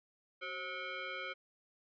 sine tone with frequency modulation, 376.7 Hz, F#4, 31 cents sharp, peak -39 dBFS, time 0.41-1.34 s, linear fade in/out 20 ms, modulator 912 Hz, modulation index 2.9, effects none

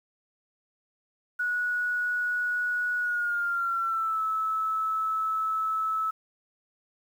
sine tone with pitch glide, 1463 to 1303.4 Hz, F#6 to E6, -20 to -20 cents, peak -25 dBFS, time 1.39-6.11 s, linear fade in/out 10 ms, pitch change -200 cents, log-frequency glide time 3.01-4.22 s, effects 9-bit

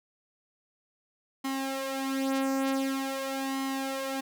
sawtooth tone with flanger, 269.1 Hz, C4, 49 cents sharp, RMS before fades -31 dBFS, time 1.44-4.21 s, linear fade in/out 10 ms, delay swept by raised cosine 0.97 to 3.87 ms, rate 0.46 Hz, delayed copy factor +0.7, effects none

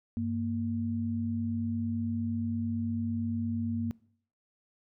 sine tone pair together, 97.63 / 232.2 Hz, G2 / A#3, -7 / -7 cents, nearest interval octave + minor third, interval 1500 cents, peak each -34 / -30 dBFS, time 0.17-3.91 s, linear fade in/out 0 ms, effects noise-tail reverb RT60 0.6 s tail -23 dB re dry

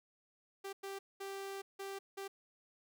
sawtooth tone bursts at uneven times, 392 Hz, G4, in tune, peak -38 dBFS, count 5, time 0.64-0.73 / 0.83-0.99 / 1.2-1.62 / 1.79-1.99 / 2.17-2.28 s, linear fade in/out 10 ms, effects none

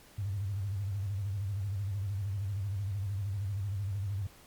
sine tone with vibrato, 99.1 Hz, G2, 19 cents sharp, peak -31 dBFS, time 0.18-4.27 s, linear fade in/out 5 ms, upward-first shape square, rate 13 Hz, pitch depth 83 cents each way, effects pink hiss -57 dBFS RMS until 4.46 s + MP3 96 kbps

